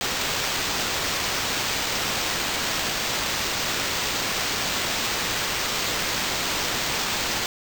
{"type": "noise with sample-and-hold", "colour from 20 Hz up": "white", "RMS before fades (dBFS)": -26, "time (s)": [0.01, 7.46], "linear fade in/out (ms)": 0, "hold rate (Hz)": 11025, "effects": []}